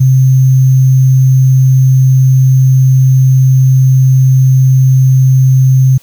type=tone with sample-and-hold; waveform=sine; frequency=130.81 Hz; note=C3; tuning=in tune; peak=-3 dBFS; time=0-5.98 s; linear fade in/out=10 ms; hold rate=6300 Hz; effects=white hiss -44 dBFS RMS until 6.02 s